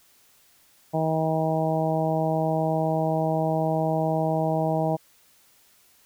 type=harmonic tone; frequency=159.3 Hz; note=D#3; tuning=41 cents sharp; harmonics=1 / 2 / 3 / 4 / 5 / 6; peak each=-26 / -30 / -31 / -26 / -29 / -36 dBFS; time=0.93-4.97 s; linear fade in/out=20 ms; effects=white hiss -59 dBFS RMS until 6.05 s